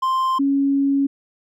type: tone pair in turn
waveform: triangle / sine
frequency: 1046.5 / 277.2 Hz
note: C6 / C#4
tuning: 0 / 0 cents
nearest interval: octave + major seventh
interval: 2300 cents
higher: first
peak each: -15 dBFS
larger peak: neither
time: 0.02-0.39 / 0.39-1.07 s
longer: second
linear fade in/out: 10 ms
effects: none